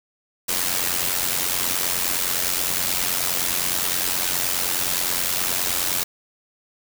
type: noise with amplitude modulation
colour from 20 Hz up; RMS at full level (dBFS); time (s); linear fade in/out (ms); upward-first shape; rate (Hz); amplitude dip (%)
white; -20; 0.48-6.04; 10; sine; 89.6; 70
effects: none